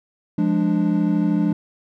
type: chord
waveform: triangle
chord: D diminished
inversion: first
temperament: equal with one note detuned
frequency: 174.61 / 207.7 / 294.7 Hz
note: F3 / Ab3 / D4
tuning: 0 / 0 / +6 cents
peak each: -19 dBFS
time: 0.38-1.53 s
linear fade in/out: 5 ms
effects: none